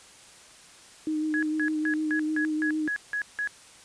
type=tone with vibrato; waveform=sine; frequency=308.9 Hz; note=D#4; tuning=12 cents flat; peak=-25 dBFS; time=1.07-2.88 s; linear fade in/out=2 ms; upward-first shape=sine; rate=6.6 Hz; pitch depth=19 cents each way
type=tone bursts; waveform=sine; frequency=1674 Hz; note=G#6; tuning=13 cents sharp; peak=-26 dBFS; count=9; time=1.34-3.474 s; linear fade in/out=0 ms; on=86 ms; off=170 ms
effects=white hiss -51 dBFS RMS until 3.84 s + resampled to 22050 Hz